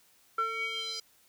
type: tone with band-pass filter sweep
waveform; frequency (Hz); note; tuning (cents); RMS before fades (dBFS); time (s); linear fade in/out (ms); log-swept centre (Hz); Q
square; 450; A4; +39; -34; 0.38-1; 5; 1300 to 5100; 5.3
effects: white hiss -64 dBFS RMS until 1.28 s